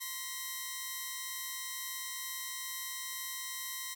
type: tone pair together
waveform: 5% pulse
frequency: 1046 / 1917.3 Hz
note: C6 / A#6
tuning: -1 / +48 cents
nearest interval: minor seventh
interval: 1049 cents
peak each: -30 / -30 dBFS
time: 0-3.95 s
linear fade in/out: 20 ms
effects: none